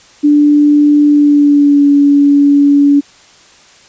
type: tone with pitch glide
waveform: sine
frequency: 293.7 to 285 Hz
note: D4 to C#4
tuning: 0 to +48 cents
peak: -4 dBFS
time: 0.23-3.01 s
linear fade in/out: 20 ms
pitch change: -52 cents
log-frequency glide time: 1.06-1.87 s
effects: white hiss -42 dBFS RMS until 3.88 s + resampled to 16000 Hz